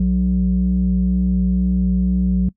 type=tone pair together; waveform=sine; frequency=60.97 / 185 Hz; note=B1 / F#3; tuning=-22 / 0 cents; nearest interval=octave + perfect fifth; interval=1922 cents; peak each=-18 / -14 dBFS; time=0-2.49 s; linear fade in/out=5 ms; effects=noise-tail reverb RT60 0.1 s tail -21 dB re dry + tanh soft clip ceiling -9 dBFS